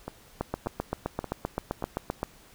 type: two click trains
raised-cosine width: 1 ms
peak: -14 / -20 dBFS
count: 15 / 4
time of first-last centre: 0.41-2.231 / 0.08-1.824 s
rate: 7.69 / 1.72 Hz
effects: pink hiss -55 dBFS RMS until 2.54 s